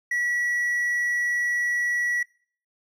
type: tone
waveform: triangle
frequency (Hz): 1937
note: B6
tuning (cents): -34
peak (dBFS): -21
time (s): 0.11-2.23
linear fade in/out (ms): 5
effects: noise-tail reverb RT60 0.5 s tail -22 dB re dry